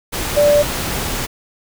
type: tone in noise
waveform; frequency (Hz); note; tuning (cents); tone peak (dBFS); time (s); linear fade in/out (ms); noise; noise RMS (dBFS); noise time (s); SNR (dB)
sine; 585; D5; -7; -9; 0.36-0.63; 20; pink; -22; 0.12-1.27; +10
effects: none

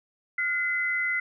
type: tone pair together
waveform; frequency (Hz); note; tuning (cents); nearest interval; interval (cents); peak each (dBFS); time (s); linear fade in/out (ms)
sine; 1426 / 2040; F6 / C7; +36 / -44; tritone; 620; -31 / -25; 0.38-1.2; 5
effects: none

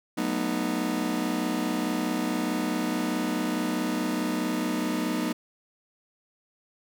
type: chord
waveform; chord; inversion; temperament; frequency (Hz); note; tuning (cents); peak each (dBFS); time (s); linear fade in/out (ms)
40% pulse; B dominant seventh; second; just; 185.21 / 222.2 / 246.9 / 308.7; F#3 / A3 / B3 / D#4; +2 / +17 / 0 / -14; -33 / -32 / -30 / -29; 0.17-5.33; 10
effects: none

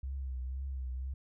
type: tone with vibrato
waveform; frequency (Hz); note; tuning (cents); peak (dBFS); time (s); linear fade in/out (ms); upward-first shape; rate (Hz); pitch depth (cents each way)
sine; 65.41; C2; 0; -35; 0.03-1.14; 5; triangle; 2; 76
effects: none

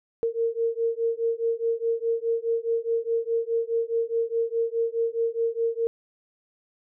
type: beating tone pair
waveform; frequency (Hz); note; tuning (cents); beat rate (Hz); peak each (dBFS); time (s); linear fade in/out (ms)
sine; 457.7 / 462.5; A#4 / A#4; -32 / -14; 4.8; -26; 0.23-5.87; 0
effects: none

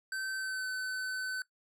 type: tone with pitch glide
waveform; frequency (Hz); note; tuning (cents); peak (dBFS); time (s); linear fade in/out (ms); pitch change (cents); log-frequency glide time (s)
square; 1544 to 1516.6; G6 to F#6; -27 to +42; -35; 0.12-1.42; 2; -31; 0.36-0.67
effects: noise-tail reverb RT60 0.1 s tail -18 dB re dry + low-pass 12000 Hz 12 dB/octave

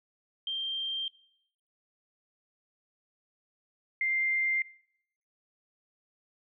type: tone pair in turn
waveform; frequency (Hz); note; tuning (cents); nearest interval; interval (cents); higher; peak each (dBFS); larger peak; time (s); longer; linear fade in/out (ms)
sine; 3168 / 2097; G7 / C7; +18 / +3; perfect fifth; 715; first; -30 / -26; second; 0.47-1.08 / 4.01-4.62; neither; 2
effects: noise-tail reverb RT60 0.7 s tail -21 dB re dry

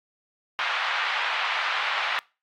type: band-pass noise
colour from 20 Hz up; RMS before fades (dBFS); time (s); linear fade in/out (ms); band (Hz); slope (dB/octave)
pink; -27; 0.59-2.19; 0; 940 to 3300; 24
effects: noise-tail reverb RT60 0.3 s tail -24 dB re dry + AAC 48 kbps

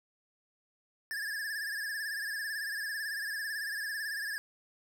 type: tone with vibrato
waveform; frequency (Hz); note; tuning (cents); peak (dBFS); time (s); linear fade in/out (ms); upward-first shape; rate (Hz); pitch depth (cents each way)
square; 1712; A6; -48; -35; 1.11-4.38; 0; sine; 18; 86
effects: none

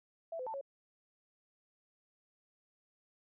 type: tone with pitch steps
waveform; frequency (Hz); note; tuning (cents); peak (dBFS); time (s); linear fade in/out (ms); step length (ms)
sine; 662 / 510 / 888 / 552; E5 / C5 / A5 / C#5; +7 / -44 / +16 / -7; -38; 0.32-0.612; 5; 73
effects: none

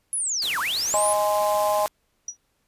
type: linear two-way sweep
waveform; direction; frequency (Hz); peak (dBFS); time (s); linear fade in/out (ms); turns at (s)
sine; down then up; 10840 to 917 to 10840; -23; 0.13-1.13; 0; 0.59
type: noise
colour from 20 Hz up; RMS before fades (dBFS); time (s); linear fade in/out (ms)
white; -34; 0.42-1.88; 0
type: harmonic tone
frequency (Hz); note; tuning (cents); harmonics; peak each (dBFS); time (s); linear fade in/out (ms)
207.7; G#3; 0; 3 / 4 / 5; -22 / -24 / -26; 0.94-1.86; 0
type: tone with exponential decay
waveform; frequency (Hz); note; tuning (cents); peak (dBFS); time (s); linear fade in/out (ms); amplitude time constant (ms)
sine; 5820; F#8; -29; -25; 2.28-2.37; 5; 19
effects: pink hiss -70 dBFS RMS until 2.67 s + resampled to 32000 Hz

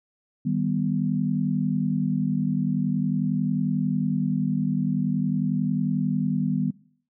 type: chord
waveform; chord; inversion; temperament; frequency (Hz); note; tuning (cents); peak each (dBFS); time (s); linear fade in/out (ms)
sine; Eb augmented; none; equal; 155.56 / 196 / 246.9; Eb3 / G3 / B3; 0 / 0 / 0; -26; 0.45-6.71; 10
effects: noise-tail reverb RT60 0.6 s tail -22 dB re dry

